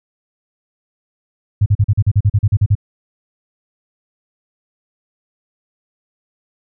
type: tone bursts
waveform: sine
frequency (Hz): 102.8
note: G#2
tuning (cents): -17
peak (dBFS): -8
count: 13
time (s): 1.61-2.753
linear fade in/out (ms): 10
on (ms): 51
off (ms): 40
effects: none